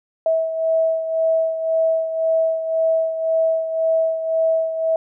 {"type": "beating tone pair", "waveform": "sine", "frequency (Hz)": [648, 649.9], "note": ["E5", "E5"], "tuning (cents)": [-30, -25], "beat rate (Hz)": 1.9, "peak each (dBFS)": [-17, -24], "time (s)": [0.26, 4.96], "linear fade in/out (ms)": 2, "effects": []}